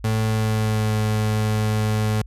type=tone with pitch glide; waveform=35% pulse; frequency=110 to 107.67 Hz; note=A2 to A2; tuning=0 to -37 cents; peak=-17 dBFS; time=0.04-2.22 s; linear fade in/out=5 ms; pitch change=-37 cents; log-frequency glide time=0.22-0.95 s; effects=added 50 Hz sine -37 dBFS peak until 2.26 s + resampled to 32000 Hz